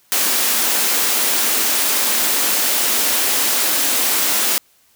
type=high-pass noise; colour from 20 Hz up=white; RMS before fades=-17 dBFS; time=0.12-4.58 s; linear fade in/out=0 ms; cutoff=200 Hz; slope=48 dB/octave; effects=white hiss -56 dBFS RMS until 4.95 s